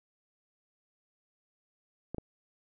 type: clicks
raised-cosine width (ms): 2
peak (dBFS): -23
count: 2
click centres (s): 2.146 / 2.183
effects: none